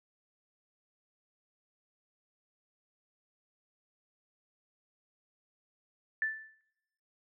sine tone with exponential decay, 1760 Hz, A6, in tune, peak -26 dBFS, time 6.22-6.61 s, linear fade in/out 1 ms, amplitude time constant 83 ms, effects noise-tail reverb RT60 0.9 s tail -23 dB re dry

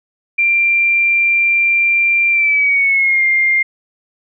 sine tone with pitch glide, 2371 to 2112 Hz, D7 to C7, +16 to +16 cents, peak -10 dBFS, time 0.38-3.63 s, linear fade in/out 10 ms, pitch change -200 cents, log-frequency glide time 2.3-3.24 s, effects none

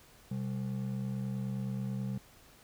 triangle ring-modulated tone, 161.6 Hz, E3, 34 cents flat, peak -28 dBFS, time 0.31-2.18 s, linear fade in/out 5 ms, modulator 34.7 Hz, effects pink hiss -59 dBFS RMS until 2.63 s

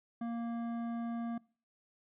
triangle tone with hard clipping, 233.1 Hz, A#3, in tune, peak -37 dBFS, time 0.21-1.38 s, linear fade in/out 5 ms, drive 15 dB, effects noise-tail reverb RT60 0.4 s tail -23 dB re dry + resampled to 8000 Hz

